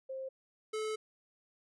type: tone pair in turn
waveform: sine / square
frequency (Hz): 529 / 433.3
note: C5 / A4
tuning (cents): +19 / -27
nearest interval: minor third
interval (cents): 346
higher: first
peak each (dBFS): -38 / -35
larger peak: second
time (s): 0.09-0.29 / 0.73-0.96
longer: second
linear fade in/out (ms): 10
effects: resampled to 24000 Hz